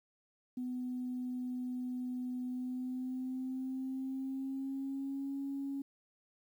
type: tone with pitch glide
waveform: sine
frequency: 250.5 to 276.3 Hz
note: B3 to C#4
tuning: +25 to -6 cents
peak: -35 dBFS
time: 0.57-5.82 s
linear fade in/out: 5 ms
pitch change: +169 cents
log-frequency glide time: 2.45-5.39 s
effects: tanh soft clip ceiling -31 dBFS + 11-bit